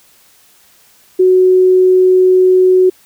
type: tone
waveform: sine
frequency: 370 Hz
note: F#4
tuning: in tune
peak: -5 dBFS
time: 1.19-2.9 s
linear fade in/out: 10 ms
effects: white hiss -48 dBFS RMS until 3.05 s